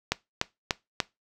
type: click train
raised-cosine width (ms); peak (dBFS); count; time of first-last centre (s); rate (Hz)
0.2; -6; 4; 0.12-1.002; 3.4
effects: noise-tail reverb RT60 0.2 s tail -20 dB re dry